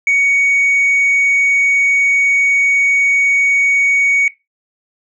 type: tone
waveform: sine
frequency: 2238 Hz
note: C#7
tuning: 16 cents sharp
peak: -7 dBFS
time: 0.07-4.28 s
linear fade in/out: 2 ms
effects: noise-tail reverb RT60 0.2 s tail -17 dB re dry + tanh soft clip ceiling -8 dBFS